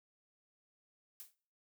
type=noise with exponential decay; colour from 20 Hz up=blue; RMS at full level=-45 dBFS; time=1.2-1.35 s; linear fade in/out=0 ms; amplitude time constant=32 ms; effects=noise-tail reverb RT60 0.5 s tail -22 dB re dry